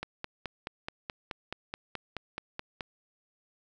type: click train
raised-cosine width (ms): 0.3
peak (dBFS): -19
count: 14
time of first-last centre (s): 0.03-2.808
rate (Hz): 4.68
effects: none